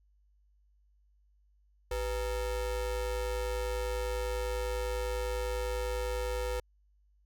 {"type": "ring-modulated tone", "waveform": "square", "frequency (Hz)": 220, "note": "A3", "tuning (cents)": 0, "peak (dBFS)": -29, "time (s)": [1.91, 6.6], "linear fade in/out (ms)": 5, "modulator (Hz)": 275, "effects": ["added 50 Hz sine -64 dBFS peak until 7.25 s"]}